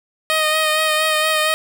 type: tone with vibrato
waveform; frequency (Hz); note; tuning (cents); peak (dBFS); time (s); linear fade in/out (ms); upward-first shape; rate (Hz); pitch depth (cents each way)
10% pulse; 622.3; D#5; 0; -7; 0.3-1.54; 0; sine; 4.3; 22
effects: none